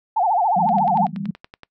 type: tone with vibrato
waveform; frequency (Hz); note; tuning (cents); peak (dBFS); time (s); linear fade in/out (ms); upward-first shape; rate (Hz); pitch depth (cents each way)
sine; 793; G5; +20; -15; 0.16-1.07; 10; sine; 14; 220
type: band-pass noise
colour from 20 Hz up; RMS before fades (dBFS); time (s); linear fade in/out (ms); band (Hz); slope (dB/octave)
white; -26; 0.56-1.31; 2; 160 to 220; 96
type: click train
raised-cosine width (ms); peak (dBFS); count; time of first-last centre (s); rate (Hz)
0.3; -22; 11; 0.69-1.633; 10.6
effects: noise-tail reverb RT60 0.1 s tail -24 dB re dry